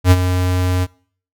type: tone with ADSR envelope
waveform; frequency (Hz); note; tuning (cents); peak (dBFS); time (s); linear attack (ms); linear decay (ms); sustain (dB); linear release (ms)
square; 91; F#2; -28; -5; 0.04-0.87; 72; 41; -10; 40
effects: noise-tail reverb RT60 0.5 s tail -23 dB re dry